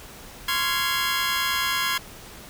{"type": "chord", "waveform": "20% pulse", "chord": "Db major seventh", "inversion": "third", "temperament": "just", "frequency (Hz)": [1039.4, 1108.7, 1385.9, 1663.1], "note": ["C6", "Db6", "F6", "Ab6"], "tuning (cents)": [-12, 0, -14, 2], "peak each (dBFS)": [-22, -27, -25, -22], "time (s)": [0.48, 1.98], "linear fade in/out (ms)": 5, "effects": ["pink hiss -43 dBFS RMS until 2.49 s"]}